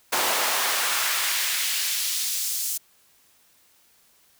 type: noise with high-pass filter sweep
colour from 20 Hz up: pink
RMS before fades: -25 dBFS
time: 0.12-2.78 s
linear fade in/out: 10 ms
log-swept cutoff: 530 to 7400 Hz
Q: 0.89
effects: white hiss -60 dBFS RMS until 4.39 s